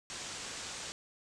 white low-pass noise, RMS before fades -43 dBFS, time 0.1-0.92 s, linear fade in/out 0 ms, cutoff 8200 Hz, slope 48 dB/octave, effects none

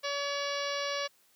harmonic tone, 568 Hz, C#5, 42 cents sharp, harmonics 1 / 2 / 3 / 4 / 5 / 6 / 7 / 8 / 9 / 10, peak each -35 / -38 / -40 / -41 / -42 / -43 / -43 / -44 / -45 / -45 dBFS, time 0.03-1.08 s, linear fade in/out 20 ms, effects white hiss -66 dBFS RMS until 1.35 s + high-pass 100 Hz 12 dB/octave

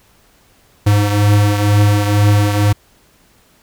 square beating tone pair, 102.8 / 104.9 Hz, G#2 / G#2, -17 / +18 cents, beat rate 2.1 Hz, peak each -11 / -18 dBFS, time 0.86-2.73 s, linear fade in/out 10 ms, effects pink hiss -52 dBFS RMS until 3.62 s

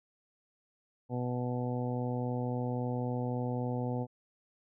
harmonic tone, 123.7 Hz, B2, 3 cents sharp, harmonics 1 / 2 / 3 / 4 / 5 / 6 / 7, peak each -34 / -36 / -44 / -39 / -46 / -44 / -45 dBFS, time 1.09-4.07 s, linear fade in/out 50 ms, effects none

